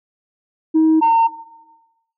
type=tone pair in turn; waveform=sine; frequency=317.4 / 912.4 Hz; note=D#4 / A#5; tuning=+35 / -37 cents; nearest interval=octave + tritone; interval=1828 cents; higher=second; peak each=-8 dBFS; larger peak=neither; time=0.74-1.01 / 1.01-1.28 s; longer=neither; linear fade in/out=20 ms; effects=noise-tail reverb RT60 1.0 s tail -17 dB re dry + tanh soft clip ceiling -8 dBFS